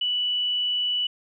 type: tone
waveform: sine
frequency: 2960 Hz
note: F#7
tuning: in tune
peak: -22 dBFS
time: 0.01-1.07 s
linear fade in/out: 5 ms
effects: none